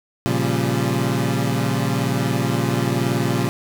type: chord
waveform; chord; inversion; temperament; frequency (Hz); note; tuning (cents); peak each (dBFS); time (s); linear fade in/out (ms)
25% pulse; G half-diminished seventh; first; equal with one note detuned; 116.54 / 137.55 / 174.61 / 196; Bb2 / Db3 / F3 / G3; 0 / -13 / 0 / 0; -19 / -19 / -22 / -24; 0.26-3.49; 0
effects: none